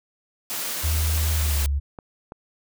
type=high-pass noise; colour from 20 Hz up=white; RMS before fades=-29 dBFS; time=0.5-1.66 s; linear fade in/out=0 ms; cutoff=130 Hz; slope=24 dB/octave
type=tone with pitch glide; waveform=sine; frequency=78 to 70.3 Hz; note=D#2 to C#2; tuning=+5 to +25 cents; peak=-20 dBFS; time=0.83-1.8 s; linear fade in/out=20 ms; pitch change=-180 cents; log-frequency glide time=1.35-1.63 s
type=clicks; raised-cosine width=1 ms; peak=-23 dBFS; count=2; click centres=1.988 / 2.321 s
effects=none